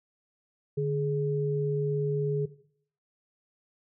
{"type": "tone pair together", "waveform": "sine", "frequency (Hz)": [147.24, 419.1], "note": ["D3", "G#4"], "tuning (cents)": [5, 16], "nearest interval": "octave + tritone", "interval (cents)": 1811, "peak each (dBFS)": -28, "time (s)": [0.77, 2.46], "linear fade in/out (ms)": 10, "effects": ["noise-tail reverb RT60 0.6 s tail -17 dB re dry"]}